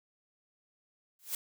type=noise with exponential growth; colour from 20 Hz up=blue; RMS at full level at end=-30 dBFS; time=1.19-1.35 s; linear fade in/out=2 ms; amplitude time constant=34 ms; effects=none